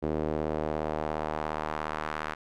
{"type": "tone with band-pass filter sweep", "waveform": "sawtooth", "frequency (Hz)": 77.1, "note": "D#2", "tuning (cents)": -15, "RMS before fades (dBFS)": -32, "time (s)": [0.02, 2.35], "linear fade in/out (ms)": 20, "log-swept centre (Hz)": [400, 1400], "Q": 1.4, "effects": []}